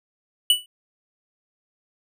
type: tone with exponential decay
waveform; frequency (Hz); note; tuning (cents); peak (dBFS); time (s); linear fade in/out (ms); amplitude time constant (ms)
square; 2960; F#7; 0; -11; 0.5-0.66; 2; 33
effects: none